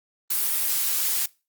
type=noise; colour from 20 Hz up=blue; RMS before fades=-24 dBFS; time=0.3-1.26 s; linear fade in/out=5 ms; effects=noise-tail reverb RT60 0.3 s tail -23 dB re dry + Opus 32 kbps